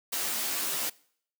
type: noise with comb filter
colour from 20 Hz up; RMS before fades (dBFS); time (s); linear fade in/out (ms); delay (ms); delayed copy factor
white; -31; 0.12-0.9; 10; 13; +0.85
effects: noise-tail reverb RT60 0.6 s tail -23 dB re dry + high-pass 200 Hz 12 dB/octave